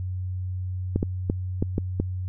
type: clicks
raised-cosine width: 3 ms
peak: -10 dBFS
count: 6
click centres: 0.96 / 1.029 / 1.299 / 1.625 / 1.781 / 2 s
effects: added 92 Hz sine -27 dBFS peak until 2.28 s